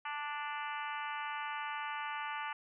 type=harmonic tone; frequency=293.7 Hz; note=D4; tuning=in tune; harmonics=3 / 4 / 5 / 6 / 7 / 8 / 9 / 10; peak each=-41 / -43 / -45 / -47 / -48 / -49 / -50 / -51 dBFS; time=0.05-2.53 s; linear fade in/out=5 ms; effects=none